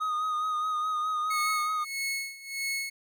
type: tone with vibrato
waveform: triangle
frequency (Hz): 1244.5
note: D#6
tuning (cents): 0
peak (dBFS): -25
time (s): 0-1.85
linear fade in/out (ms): 20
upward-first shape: sine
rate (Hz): 4.8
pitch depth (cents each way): 31
type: tone with tremolo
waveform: sawtooth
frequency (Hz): 2190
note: C#7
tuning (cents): -22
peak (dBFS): -25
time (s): 1.3-2.9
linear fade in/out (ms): 10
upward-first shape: sine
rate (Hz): 1.6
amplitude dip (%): 85
effects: none

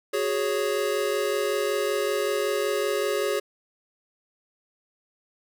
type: chord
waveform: square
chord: F# suspended second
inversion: none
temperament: equal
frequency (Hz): 370 / 415.3 / 554.4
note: F#4 / G#4 / C#5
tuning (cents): 0 / 0 / 0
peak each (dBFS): -31 / -27 / -29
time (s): 0.13-3.4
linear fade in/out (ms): 10
effects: none

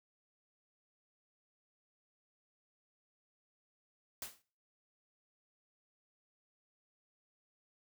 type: noise with exponential decay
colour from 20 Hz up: white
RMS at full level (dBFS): -39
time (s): 4.22-4.42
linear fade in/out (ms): 2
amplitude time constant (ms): 42
effects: noise-tail reverb RT60 0.4 s tail -19 dB re dry

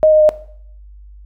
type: tone with pitch steps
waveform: sine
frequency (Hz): 622.3 / 617.3 / 612.3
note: D#5 / D#5 / D#5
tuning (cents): 0 / -14 / -28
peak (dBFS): -6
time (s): 0.03-0.291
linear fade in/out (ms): 0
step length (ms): 87
effects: noise-tail reverb RT60 0.6 s tail -17 dB re dry + added 50 Hz sine -36 dBFS peak until 1.25 s

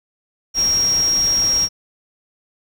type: tone in noise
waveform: sine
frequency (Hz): 5600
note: F8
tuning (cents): +4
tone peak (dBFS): -14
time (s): 0.54-1.69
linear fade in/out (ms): 50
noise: pink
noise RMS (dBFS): -30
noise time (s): 0.54-1.69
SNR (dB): +13
effects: none

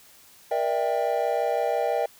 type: chord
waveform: triangle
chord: E half-diminished seventh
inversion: second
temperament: just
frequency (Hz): 474.7 / 593.3 / 659.3 / 791.1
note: Bb4 / D5 / E5 / G5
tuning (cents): +31 / +18 / 0 / +16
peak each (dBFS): -26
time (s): 0.51-2.06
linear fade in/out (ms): 5
effects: white hiss -53 dBFS RMS until 2.19 s

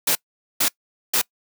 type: noise bursts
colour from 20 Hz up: white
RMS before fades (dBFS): -19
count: 3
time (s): 0.07-1.216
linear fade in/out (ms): 5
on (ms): 82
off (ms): 450
effects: noise-tail reverb RT60 0.1 s tail -24 dB re dry + high-pass 150 Hz 12 dB/octave

